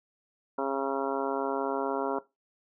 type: harmonic tone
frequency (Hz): 136.6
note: C#3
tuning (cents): -25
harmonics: 2 / 3 / 4 / 5 / 6 / 7 / 8 / 9 / 10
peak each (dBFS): -35 / -34 / -34 / -37 / -40 / -34 / -42 / -47 / -38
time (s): 0.58-2.19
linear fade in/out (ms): 5
effects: noise-tail reverb RT60 0.2 s tail -17 dB re dry